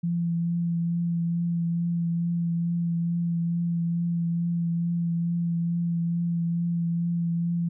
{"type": "tone with vibrato", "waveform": "sine", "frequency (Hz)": 170, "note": "F3", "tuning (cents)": -46, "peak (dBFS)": -23, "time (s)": [0.03, 7.69], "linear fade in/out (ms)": 10, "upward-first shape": "triangle", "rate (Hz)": 2.3, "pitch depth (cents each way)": 18, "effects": []}